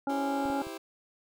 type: harmonic tone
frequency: 277.5 Hz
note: C#4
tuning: 2 cents sharp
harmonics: 1 / 2 / 3 / 5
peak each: -31 / -36 / -32 / -41 dBFS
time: 0.07-0.62 s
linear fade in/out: 2 ms
type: chord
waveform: sawtooth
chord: C major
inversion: first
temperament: just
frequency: 327 / 392.4 / 523.3 Hz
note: E4 / G4 / C5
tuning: -14 / +2 / 0 cents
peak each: -37 / -38 / -42 dBFS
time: 0.09-0.78 s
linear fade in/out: 10 ms
type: clicks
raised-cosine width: 5 ms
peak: -35 dBFS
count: 3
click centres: 0.455 / 0.501 / 0.669 s
effects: none